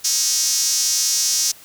sawtooth tone with high-pass filter, 315.1 Hz, D#4, 22 cents sharp, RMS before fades -19 dBFS, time 0.04-1.52 s, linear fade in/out 10 ms, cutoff 5800 Hz, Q 3.9, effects white hiss -45 dBFS RMS until 1.64 s

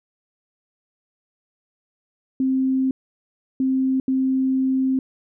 sine tone bursts at uneven times, 263 Hz, C4, 9 cents sharp, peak -17 dBFS, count 3, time 2.4-2.91 / 3.6-4 / 4.08-4.99 s, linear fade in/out 2 ms, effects none

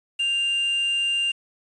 triangle tone with quantisation, 2794 Hz, F7, in tune, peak -19 dBFS, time 0.19-1.32 s, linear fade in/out 10 ms, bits 7, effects resampled to 22050 Hz

